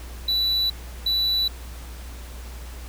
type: tone pair in turn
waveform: triangle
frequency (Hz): 3956 / 3956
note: B7 / B7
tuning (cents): +2 / +2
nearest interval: unison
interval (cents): 0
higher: neither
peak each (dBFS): -18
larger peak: neither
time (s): 0.28-0.7 / 1.06-1.48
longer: neither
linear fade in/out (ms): 5
effects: added 60 Hz sine -35 dBFS peak until 2.88 s + pink hiss -44 dBFS RMS until 2.88 s